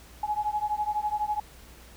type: beating tone pair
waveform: sine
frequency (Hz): 836 / 848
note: G#5 / G#5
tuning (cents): +11 / +36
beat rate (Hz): 12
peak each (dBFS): -29 / -29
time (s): 0.23-1.4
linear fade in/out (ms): 5
effects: added 60 Hz sine -50 dBFS peak until 1.96 s + pink hiss -52 dBFS RMS until 1.96 s